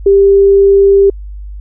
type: tone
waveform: sine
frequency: 395.5 Hz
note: G4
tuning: 15 cents sharp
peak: -3 dBFS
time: 0.06-1.1 s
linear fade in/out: 5 ms
effects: added 50 Hz sine -23 dBFS peak until 1.6 s